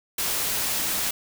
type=noise; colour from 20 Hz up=white; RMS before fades=-26 dBFS; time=0.18-1.11 s; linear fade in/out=5 ms; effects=none